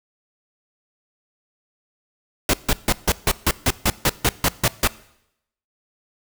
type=noise bursts; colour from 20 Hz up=pink; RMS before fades=-17 dBFS; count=13; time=2.49-4.875 s; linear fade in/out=2 ms; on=45 ms; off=150 ms; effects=noise-tail reverb RT60 0.8 s tail -20 dB re dry